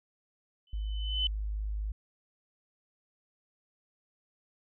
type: tone with exponential growth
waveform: sine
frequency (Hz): 3026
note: F#7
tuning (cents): +38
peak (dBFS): -25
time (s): 0.67-1.27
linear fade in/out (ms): 2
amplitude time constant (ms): 130
type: tone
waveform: sine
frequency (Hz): 52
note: G#1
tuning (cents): +3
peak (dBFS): -31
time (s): 0.73-1.92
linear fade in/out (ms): 5
effects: none